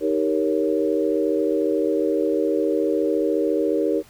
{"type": "chord", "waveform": "sine", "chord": "Eb dominant seventh", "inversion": "none", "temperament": "equal with one note detuned", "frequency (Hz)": [312.4, 392, 466.2, 554.4], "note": ["Eb4", "G4", "Bb4", "Db5"], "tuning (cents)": [7, 0, 0, 0], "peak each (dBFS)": [-23, -24, -23, -26], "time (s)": [0, 4.03], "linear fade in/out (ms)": 50, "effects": ["pink hiss -51 dBFS RMS until 4.09 s"]}